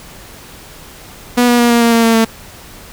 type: tone with pitch steps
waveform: sawtooth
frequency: 244 / 241.2 / 238.4 / 235.7 / 233 / 230.3 / 227.7 / 225 Hz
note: B3 / B3 / A#3 / A#3 / A#3 / A#3 / A#3 / A3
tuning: -21 / -41 / +39 / +19 / -1 / -21 / -40 / +39 cents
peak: -4 dBFS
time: 1.37-2.25 s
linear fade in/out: 10 ms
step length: 110 ms
effects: pink hiss -36 dBFS RMS until 2.92 s